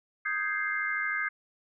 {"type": "chord", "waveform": "sine", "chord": "Ab major seventh", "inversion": "second", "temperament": "equal", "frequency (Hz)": [1244.5, 1568, 1661.2, 2093], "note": ["Eb6", "G6", "Ab6", "C7"], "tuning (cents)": [0, 0, 0, 0], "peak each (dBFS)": [-36, -33, -34, -32], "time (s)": [0.25, 1.29], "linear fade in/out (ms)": 10, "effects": []}